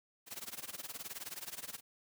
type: noise with tremolo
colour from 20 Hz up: white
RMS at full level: -42 dBFS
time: 0.26-1.81 s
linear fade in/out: 50 ms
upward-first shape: sine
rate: 19 Hz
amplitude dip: 90%
effects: high-pass 100 Hz 12 dB/octave